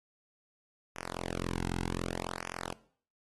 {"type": "tone with flanger", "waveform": "sawtooth", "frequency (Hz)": 43.65, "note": "F1", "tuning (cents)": 0, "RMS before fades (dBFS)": -37, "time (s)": [0.95, 2.74], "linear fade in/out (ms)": 20, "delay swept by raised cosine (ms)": [0.24, 1.74], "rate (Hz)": 0.65, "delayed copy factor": -1, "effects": ["noise-tail reverb RT60 0.5 s tail -19 dB re dry", "AAC 32 kbps"]}